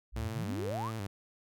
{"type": "exponential sweep", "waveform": "sine", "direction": "up", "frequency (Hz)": [48.89, 1318.5], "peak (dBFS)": -35, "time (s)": [0.12, 0.92], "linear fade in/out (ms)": 50}
{"type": "tone with vibrato", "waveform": "sawtooth", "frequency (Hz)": 105.3, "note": "G#2", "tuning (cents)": 24, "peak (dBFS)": -32, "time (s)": [0.16, 1.07], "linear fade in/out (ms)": 5, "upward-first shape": "square", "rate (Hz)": 1.8, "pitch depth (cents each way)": 100}
{"effects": []}